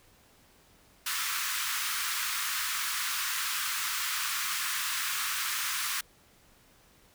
pink high-pass noise, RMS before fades -32 dBFS, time 1.06-6.01 s, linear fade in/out 5 ms, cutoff 1100 Hz, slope 48 dB/octave, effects pink hiss -61 dBFS RMS until 7.14 s

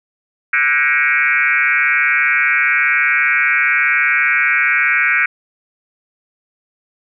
sine tone with frequency modulation, 1900 Hz, A#6, 33 cents sharp, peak -11 dBFS, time 0.53-5.26 s, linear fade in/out 5 ms, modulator 141 Hz, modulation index 3.6, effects none

